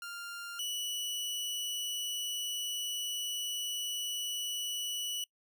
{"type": "tone pair in turn", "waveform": "sawtooth", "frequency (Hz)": [1396.9, 2950], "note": ["F6", "F#7"], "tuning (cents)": [0, -6], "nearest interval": "octave + minor second", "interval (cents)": 1294, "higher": "second", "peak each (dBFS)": [-37, -31], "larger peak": "second", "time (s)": [[0.02, 0.59], [0.59, 5.24]], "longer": "second", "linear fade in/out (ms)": 2, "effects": ["noise-tail reverb RT60 0.1 s tail -24 dB re dry"]}